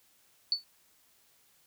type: tone with exponential decay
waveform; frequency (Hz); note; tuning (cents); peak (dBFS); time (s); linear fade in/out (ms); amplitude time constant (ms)
sine; 4472; C#8; +14; -21; 0.52-0.64; 1; 25
effects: white hiss -66 dBFS RMS until 1.66 s